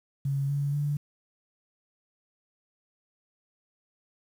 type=tone with pitch steps; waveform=sine; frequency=138.59 / 142.08 / 145.65 Hz; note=C#3 / C#3 / D3; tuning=0 / +43 / -14 cents; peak=-25 dBFS; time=0.25-0.97 s; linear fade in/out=5 ms; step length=240 ms; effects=9-bit